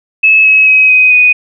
sine tone with pitch steps, 2593 / 2566 / 2540 / 2513 / 2487 Hz, E7 / E7 / D#7 / D#7 / D#7, -29 / -47 / +35 / +17 / -1 cents, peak -3 dBFS, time 0.23-1.33 s, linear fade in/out 10 ms, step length 220 ms, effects none

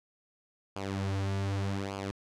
sawtooth tone with flanger, 98 Hz, G2, in tune, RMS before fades -33 dBFS, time 0.76-2.11 s, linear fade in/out 0 ms, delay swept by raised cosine 0.52 to 6.42 ms, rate 0.84 Hz, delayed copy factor -0.75, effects low-pass 7000 Hz 12 dB/octave

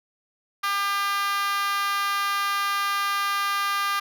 5% pulse tone with high-pass filter, 400 Hz, G4, 35 cents sharp, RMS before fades -25 dBFS, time 0.63-4 s, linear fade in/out 10 ms, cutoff 1200 Hz, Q 4.5, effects none

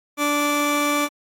25% pulse tone pair together, 291.8 / 1167 Hz, D4 / D6, -11 / -11 cents, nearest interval 2 octaves, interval 2400 cents, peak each -18 dBFS, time 0.17-1.09 s, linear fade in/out 50 ms, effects AAC 48 kbps

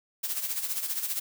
blue noise with tremolo, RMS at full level -29 dBFS, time 0.23-1.2 s, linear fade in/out 10 ms, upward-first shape sine, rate 15 Hz, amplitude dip 65%, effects none

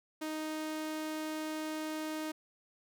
sawtooth tone, 311.1 Hz, D#4, in tune, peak -32 dBFS, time 0.21-2.32 s, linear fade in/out 10 ms, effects none

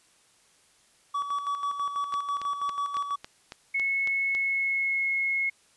triangle tone with tremolo, 1140 Hz, C#6, 48 cents sharp, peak -24 dBFS, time 1.14-3.16 s, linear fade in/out 10 ms, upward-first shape square, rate 6.1 Hz, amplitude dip 55%
click train, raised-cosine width 0.2 ms, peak -21 dBFS, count 9, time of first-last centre 2.14-4.35 s, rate 3.62 Hz
sine tone with pitch glide, 2192 to 2171 Hz, C#7 to C#7, -20 to -37 cents, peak -24 dBFS, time 3.74-5.5 s, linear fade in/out 10 ms, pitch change -17 cents, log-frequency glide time 4.28-5.09 s
effects white hiss -62 dBFS RMS until 5.76 s + resampled to 24000 Hz

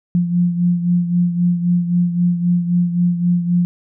sine beating tone pair, 174.61 / 178.41 Hz, F3 / F3, 0 / +37 cents, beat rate 3.8 Hz, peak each -14 / -21 dBFS, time 0.15-3.65 s, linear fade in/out 0 ms, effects none

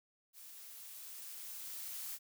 blue noise with level ramp, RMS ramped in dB -54 to -43 dBFS, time 0.33-2.19 s, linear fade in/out 50 ms, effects none

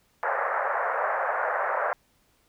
pink band-pass noise, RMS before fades -27 dBFS, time 0.23-1.93 s, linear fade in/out 0 ms, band 520 to 1800 Hz, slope 48 dB/octave, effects pink hiss -66 dBFS RMS until 2.48 s

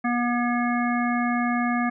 harmonic tone, 241.2 Hz, B3, 41 cents flat, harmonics 1 / 3 / 5 / 7 / 9, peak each -23 / -28 / -30 / -31 / -33 dBFS, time 0.04-1.9 s, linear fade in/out 10 ms, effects none

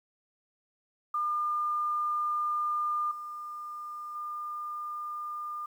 sine tone with level steps, 1205 Hz, D6, 44 cents sharp, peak -27 / -37 / -34 dBFS, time 1.14-5.66 s, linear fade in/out 5 ms, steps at 3.11 / 4.15 s, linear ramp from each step 5 ms, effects 10-bit

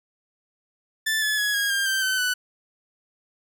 sawtooth tone with pitch steps, 1760 / 1718.8 / 1678.6 / 1639.3 / 1600.9 / 1563.5 / 1526.9 / 1491.1 Hz, A6 / A6 / G#6 / G#6 / G6 / G6 / G6 / F#6, 0 / -41 / +18 / -23 / +36 / -5 / -46 / +13 cents, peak -18 dBFS, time 1.06-2.34 s, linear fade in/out 10 ms, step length 160 ms, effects none

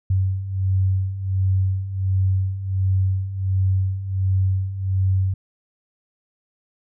sine beating tone pair, 94 / 95.4 Hz, F#2 / G2, +28 / -47 cents, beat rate 1.4 Hz, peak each -24 / -19 dBFS, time 0.1-5.34 s, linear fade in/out 5 ms, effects none

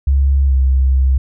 sine tone with pitch glide, 68.6 to 65.96 Hz, C#2 to C2, -17 to +15 cents, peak -9 dBFS, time 0.07-1.18 s, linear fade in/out 5 ms, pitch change -68 cents, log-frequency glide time 0.47-0.53 s, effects none

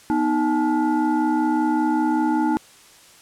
sine tone with frequency modulation, 311.1 Hz, D#4, in tune, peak -17 dBFS, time 0.1-2.57 s, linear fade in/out 0 ms, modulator 557 Hz, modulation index 1.1, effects white hiss -49 dBFS RMS until 3.21 s + low-pass 10000 Hz 12 dB/octave

